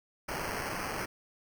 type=noise with sample-and-hold; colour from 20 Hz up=white; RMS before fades=-36 dBFS; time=0.28-1.06 s; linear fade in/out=10 ms; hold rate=3675 Hz; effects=none